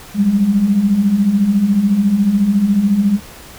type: beating tone pair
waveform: sine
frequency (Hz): 190.2 / 204.2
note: F#3 / G#3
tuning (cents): +48 / -29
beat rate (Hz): 14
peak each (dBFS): -18 / -11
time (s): 0.14-3.2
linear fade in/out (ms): 50
effects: pink hiss -37 dBFS RMS until 3.58 s